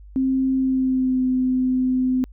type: tone with pitch glide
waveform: sine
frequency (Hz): 263.8 to 256.1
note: C4 to C4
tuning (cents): +14 to -37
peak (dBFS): -17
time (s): 0.16-2.24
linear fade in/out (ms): 0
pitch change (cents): -51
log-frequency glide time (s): 0.55-1.24
effects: added 50 Hz sine -40 dBFS peak until 2.32 s